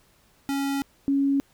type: tone pair in turn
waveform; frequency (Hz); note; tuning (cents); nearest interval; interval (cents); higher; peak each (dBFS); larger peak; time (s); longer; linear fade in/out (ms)
square / sine; 277.2 / 277.2; C#4 / C#4; 0 / 0; unison; 0; neither; -25 / -19; second; 0.49-0.82 / 1.08-1.4; first; 0
effects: pink hiss -61 dBFS RMS until 1.53 s